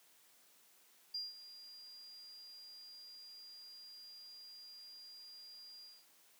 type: tone with ADSR envelope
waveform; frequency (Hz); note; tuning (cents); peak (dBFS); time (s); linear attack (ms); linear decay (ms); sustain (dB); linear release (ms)
sine; 4800; D8; +37; -37; 1.14-6.06; 8; 180; -15; 220
effects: white hiss -67 dBFS RMS until 6.39 s + high-pass 200 Hz 12 dB/octave